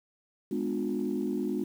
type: chord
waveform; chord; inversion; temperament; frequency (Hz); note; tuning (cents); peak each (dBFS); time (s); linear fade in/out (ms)
sine; G# diminished seventh; none; just; 207.7 / 249.2 / 299 / 358.8; G#3 / B3 / D4 / F4; 0 / +16 / +31 / +47; -33; 0.51-1.64; 5
effects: tanh soft clip ceiling -20 dBFS + 9-bit